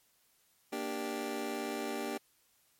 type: chord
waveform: 25% pulse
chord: G minor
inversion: first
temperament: just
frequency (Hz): 235.2 / 294 / 392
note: Bb3 / D4 / G4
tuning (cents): +16 / +2 / 0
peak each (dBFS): -37 / -36 / -35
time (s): 0.72-2.18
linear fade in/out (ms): 10
effects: white hiss -70 dBFS RMS until 2.79 s + MP3 64 kbps